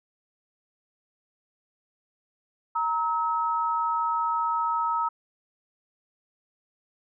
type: tone pair together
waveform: sine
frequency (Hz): 932.3 / 1286.9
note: A#5 / E6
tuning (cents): 0 / -42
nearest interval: tritone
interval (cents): 558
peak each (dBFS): -26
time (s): 2.75-5.09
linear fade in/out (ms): 10
effects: none